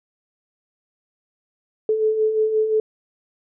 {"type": "beating tone pair", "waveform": "sine", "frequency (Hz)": [430, 435.7], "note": ["A4", "A4"], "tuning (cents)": [-40, -17], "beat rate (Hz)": 5.7, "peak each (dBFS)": [-26, -17], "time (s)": [1.89, 2.8], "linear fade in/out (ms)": 2, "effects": []}